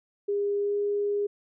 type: tone with pitch glide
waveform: sine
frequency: 405.8 to 408.9 Hz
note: G#4 to G#4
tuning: -40 to -27 cents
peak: -24 dBFS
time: 0.28-1.27 s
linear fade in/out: 10 ms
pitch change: +13 cents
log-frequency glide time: 0.59-0.75 s
effects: none